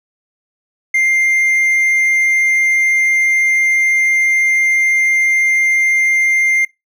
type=tone; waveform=triangle; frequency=2102 Hz; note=C7; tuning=7 cents sharp; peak=-9 dBFS; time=0.94-6.65 s; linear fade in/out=5 ms; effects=noise-tail reverb RT60 0.2 s tail -23 dB re dry